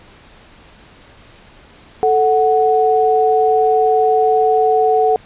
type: tone pair together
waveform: sine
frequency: 439.5 / 740 Hz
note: A4 / F#5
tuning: -2 / 0 cents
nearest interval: major sixth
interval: 902 cents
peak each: -13 dBFS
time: 2.03-5.16 s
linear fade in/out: 0 ms
effects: pink hiss -44 dBFS RMS until 5.25 s + resampled to 8000 Hz